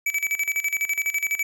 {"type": "tone with tremolo", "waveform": "square", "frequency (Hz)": 2297, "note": "D7", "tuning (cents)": -39, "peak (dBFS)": -21, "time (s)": [0.06, 1.43], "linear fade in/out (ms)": 5, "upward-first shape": "square", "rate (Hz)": 12, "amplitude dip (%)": 80, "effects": []}